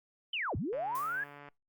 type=linear two-way sweep; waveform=sine; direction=down then up; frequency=3130 to 66.2 to 1709 Hz; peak=-32 dBFS; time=0.33-1.24 s; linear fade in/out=5 ms; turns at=0.56 s
type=click train; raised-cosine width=0.5 ms; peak=-35 dBFS; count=110; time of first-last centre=0.73-1.487 s; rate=144 Hz
type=noise with exponential decay; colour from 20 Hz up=violet; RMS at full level=-42 dBFS; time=0.95-1.39 s; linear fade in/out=2 ms; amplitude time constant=95 ms
effects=noise-tail reverb RT60 0.2 s tail -25 dB re dry + Opus 48 kbps